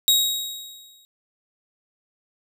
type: tone with exponential decay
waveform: sawtooth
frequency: 3794 Hz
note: A#7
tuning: 30 cents sharp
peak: -10 dBFS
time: 0.08-1.05 s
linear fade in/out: 0 ms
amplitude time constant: 210 ms
effects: none